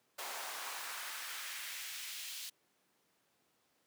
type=noise with high-pass filter sweep; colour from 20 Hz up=pink; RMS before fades=-44 dBFS; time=0.18-2.5 s; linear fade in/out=10 ms; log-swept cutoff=690 to 3500 Hz; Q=1.2; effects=pink hiss -75 dBFS RMS until 3.86 s + high-pass 200 Hz 12 dB/octave